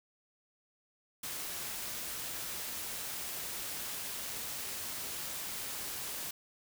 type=noise; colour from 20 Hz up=white; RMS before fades=-40 dBFS; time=1.23-6.31 s; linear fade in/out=5 ms; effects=none